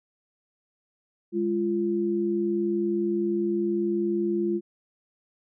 sine tone pair together, 205.4 / 344.8 Hz, G#3 / F4, -19 / -22 cents, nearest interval major sixth, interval 897 cents, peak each -28 / -24 dBFS, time 1.32-4.61 s, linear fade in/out 50 ms, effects none

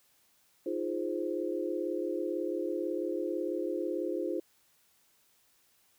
sine chord, F minor seventh, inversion third, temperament equal, 311.1 / 349.2 / 415.3 / 523.3 Hz, Eb4 / F4 / Ab4 / C5, 0 / 0 / 0 / 0 cents, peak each -37 / -34 / -38 / -37 dBFS, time 0.66-4.4 s, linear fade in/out 5 ms, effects white hiss -68 dBFS RMS until 5.98 s

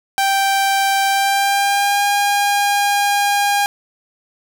sawtooth tone with pitch glide, 784 to 810.7 Hz, G5 to G#5, 0 to -42 cents, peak -10 dBFS, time 0.18-3.66 s, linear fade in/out 0 ms, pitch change +58 cents, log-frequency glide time 1.08-2.06 s, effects none

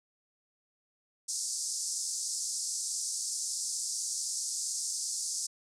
white band-pass noise, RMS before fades -35 dBFS, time 1.28-5.47 s, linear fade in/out 10 ms, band 4900 to 9100 Hz, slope 48 dB/octave, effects none

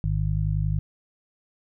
harmonic tone, 51.1 Hz, G#1, 27 cents flat, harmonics 1 / 2 / 3, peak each -26 / -26 / -26 dBFS, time 0.04-0.79 s, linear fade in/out 0 ms, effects none

